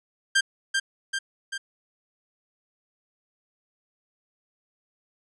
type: tone with echo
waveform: sawtooth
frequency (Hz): 1586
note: G6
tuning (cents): +20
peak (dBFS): -14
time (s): 0.35-0.41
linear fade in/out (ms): 10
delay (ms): 390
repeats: 3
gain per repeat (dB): -4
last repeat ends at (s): 1.58
effects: resampled to 22050 Hz